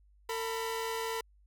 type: tone pair together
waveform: sawtooth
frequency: 451.9 / 987.8 Hz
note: A4 / B5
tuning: +46 / 0 cents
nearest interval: octave + major second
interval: 1354 cents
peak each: -31 / -34 dBFS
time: 0.29-1.21 s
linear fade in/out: 5 ms
effects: added 50 Hz sine -60 dBFS peak until 1.46 s